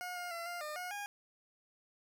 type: tone with pitch steps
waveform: 20% pulse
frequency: 720 / 710 / 678 / 700 / 605 / 722 / 816 Hz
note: F#5 / F5 / E5 / F5 / D#5 / F#5 / G#5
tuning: -47 / +28 / +49 / +4 / -49 / -43 / -31 cents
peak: -35 dBFS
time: 0.01-1.06 s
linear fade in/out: 0 ms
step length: 150 ms
effects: none